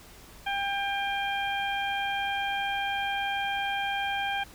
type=harmonic tone; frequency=797 Hz; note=G5; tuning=28 cents sharp; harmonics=1 / 2 / 3 / 4; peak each=-30 / -33 / -35 / -36 dBFS; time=0.46-4.44 s; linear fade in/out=10 ms; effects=added 50 Hz sine -57 dBFS peak until 4.54 s + pink hiss -51 dBFS RMS until 4.54 s